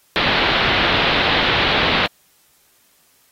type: low-pass noise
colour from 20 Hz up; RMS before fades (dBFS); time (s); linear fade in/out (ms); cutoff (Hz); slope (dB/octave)
white; -18; 0.16-2.06; 0; 3900; 48
effects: white hiss -57 dBFS RMS until 3.31 s + AAC 48 kbps